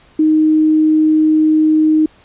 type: tone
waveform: sine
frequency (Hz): 311.1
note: D#4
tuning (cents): 0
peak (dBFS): -8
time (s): 0.19-2.06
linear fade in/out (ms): 5
effects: pink hiss -48 dBFS RMS until 2.24 s + resampled to 8000 Hz